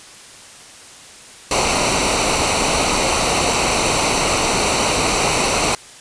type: noise with comb filter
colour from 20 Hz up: pink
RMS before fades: -17 dBFS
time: 1.51-5.75 s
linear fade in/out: 2 ms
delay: 0.59 ms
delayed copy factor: -0.65
effects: white hiss -40 dBFS RMS until 6 s + resampled to 22050 Hz